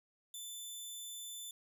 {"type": "tone", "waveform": "15% pulse", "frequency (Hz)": 3520, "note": "A7", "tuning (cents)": 0, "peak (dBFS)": -37, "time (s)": [0.34, 1.51], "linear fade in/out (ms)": 2, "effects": []}